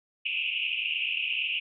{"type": "band-pass noise", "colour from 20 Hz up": "pink", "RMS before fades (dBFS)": -30, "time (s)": [0.25, 1.6], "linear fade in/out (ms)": 10, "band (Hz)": [2500, 2900], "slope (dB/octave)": 96, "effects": []}